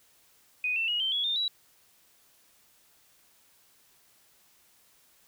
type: tone with pitch steps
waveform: sine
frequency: 2489 / 2683 / 2892 / 3118 / 3361 / 3623 / 3906 Hz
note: D#7 / E7 / F#7 / G7 / G#7 / A7 / B7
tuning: 0 / +30 / -40 / -10 / +20 / +50 / -20 cents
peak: -26 dBFS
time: 0.64-1.48 s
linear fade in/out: 2 ms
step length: 120 ms
effects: white hiss -63 dBFS RMS until 5.27 s